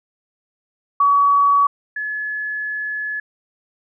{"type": "tone pair in turn", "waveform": "sine", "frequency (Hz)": [1133, 1708.5], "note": ["C#6", "G#6"], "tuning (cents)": [37, 49], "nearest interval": "perfect fifth", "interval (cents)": 712, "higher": "second", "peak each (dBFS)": [-11, -22], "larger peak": "first", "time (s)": [[1, 1.67], [1.96, 3.2]], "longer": "second", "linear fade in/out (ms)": 5, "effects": []}